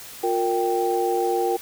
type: tone cluster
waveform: sine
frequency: 355 / 462.1 / 784 Hz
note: F4 / A#4 / G5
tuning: +28 / -15 / 0 cents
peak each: -24 dBFS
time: 0.23-1.57 s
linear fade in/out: 10 ms
effects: white hiss -40 dBFS RMS until 1.61 s